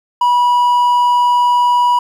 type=tone; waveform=triangle; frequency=975 Hz; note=B5; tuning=23 cents flat; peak=-7 dBFS; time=0.21-1.99 s; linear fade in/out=5 ms; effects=8-bit